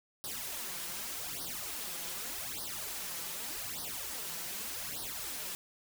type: noise with flanger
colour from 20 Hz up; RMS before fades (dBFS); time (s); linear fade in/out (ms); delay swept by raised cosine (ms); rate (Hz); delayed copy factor
white; -40; 0.24-5.55; 0; 0.2 to 6; 0.84; +1
effects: none